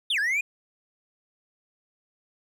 triangle linear two-way sweep, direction down then up, 3731 to 1575 to 2490 Hz, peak -21 dBFS, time 0.1-0.41 s, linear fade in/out 5 ms, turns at 0.19 s, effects none

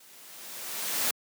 white noise with level ramp, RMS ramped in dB -55 to -26 dBFS, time 0-1.11 s, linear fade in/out 5 ms, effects high-pass 200 Hz 12 dB/octave

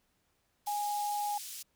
white band-pass noise, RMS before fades -44 dBFS, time 0.66-1.63 s, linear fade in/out 10 ms, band 3600 to 13000 Hz, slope 12 dB/octave
sine tone, 826 Hz, G#5, 10 cents flat, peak -31 dBFS, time 0.67-1.38 s, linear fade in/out 5 ms
effects pink hiss -75 dBFS RMS until 1.75 s

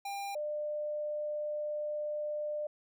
square / sine tone pair in turn, 799 / 598.6 Hz, G5 / D5, +33 / +33 cents, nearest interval perfect fourth, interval 500 cents, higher first, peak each -37 / -33 dBFS, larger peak second, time 0.05-0.35 / 0.35-2.67 s, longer second, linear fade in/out 5 ms, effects none

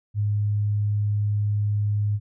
sine tone, 103.83 Hz, G#2, in tune, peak -20 dBFS, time 0.14-2.2 s, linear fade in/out 50 ms, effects none

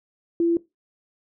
sine tone, 337.9 Hz, E4, 43 cents sharp, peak -17 dBFS, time 0.4-0.57 s, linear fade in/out 2 ms, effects noise-tail reverb RT60 0.2 s tail -19 dB re dry

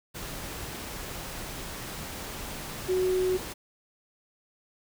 sine tone in noise, 370 Hz, F#4, in tune, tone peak -23 dBFS, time 2.88-3.38 s, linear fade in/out 20 ms, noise pink, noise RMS -38 dBFS, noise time 0.14-3.54 s, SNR +12 dB, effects none

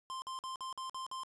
square tone bursts, 1046.5 Hz, C6, in tune, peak -40 dBFS, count 7, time 0.1-1.234 s, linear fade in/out 0 ms, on 120 ms, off 49 ms, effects resampled to 24000 Hz + 11-bit

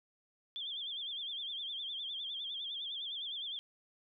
sine tone with vibrato, 3357 Hz, G#7, 18 cents sharp, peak -38 dBFS, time 0.56-3.59 s, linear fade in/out 0 ms, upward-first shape sine, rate 9.8 Hz, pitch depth 110 cents each way, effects none

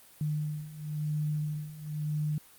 sine beating tone pair, 150.6 / 151.57 Hz, D3 / D#3, +44 / -45 cents, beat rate 0.97 Hz, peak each -35 / -32 dBFS, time 0.21-2.38 s, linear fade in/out 2 ms, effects white hiss -56 dBFS RMS until 2.58 s + Opus 32 kbps

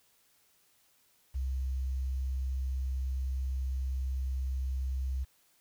sine tone with quantisation, 65.41 Hz, C2, in tune, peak -30 dBFS, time 1.34-5.25 s, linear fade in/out 20 ms, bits 10, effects white hiss -68 dBFS RMS until 5.6 s

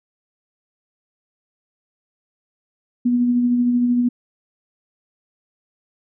sine tone with tremolo, 243.6 Hz, B3, 24 cents flat, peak -13 dBFS, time 3.05-4.09 s, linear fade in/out 10 ms, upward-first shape sine, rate 13 Hz, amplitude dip 30%, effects none

